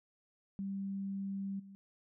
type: tone with level steps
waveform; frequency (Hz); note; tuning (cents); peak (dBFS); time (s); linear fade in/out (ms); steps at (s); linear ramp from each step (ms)
sine; 196; G3; 0; -36 / -50; 0.59-1.75; 0; 1.59; 10
effects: none